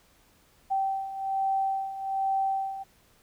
sine beating tone pair, 775 / 776.2 Hz, G5 / G5, -20 / -17 cents, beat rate 1.2 Hz, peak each -32 / -27 dBFS, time 0.7-2.84 s, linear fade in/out 20 ms, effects pink hiss -62 dBFS RMS until 3.22 s

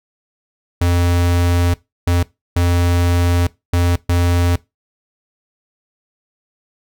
square tone bursts at uneven times, 87.31 Hz, F2, in tune, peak -13 dBFS, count 5, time 0.81-1.74 / 2.07-2.23 / 2.56-3.47 / 3.73-3.96 / 4.09-4.56 s, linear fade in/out 5 ms, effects noise-tail reverb RT60 0.2 s tail -20 dB re dry

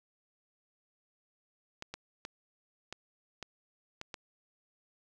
clicks, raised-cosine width 0.2 ms, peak -23 dBFS, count 7, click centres 1.824 / 1.94 / 2.251 / 2.926 / 3.427 / 4.014 / 4.142 s, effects none

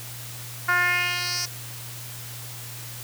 10% pulse tone with band-pass filter sweep, 355.4 Hz, F4, 30 cents sharp, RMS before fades -24 dBFS, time 0.68-1.46 s, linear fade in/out 10 ms, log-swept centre 1400 to 5900 Hz, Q 2.7, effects added 119 Hz sine -39 dBFS peak until 3.03 s + white hiss -39 dBFS RMS until 3.03 s

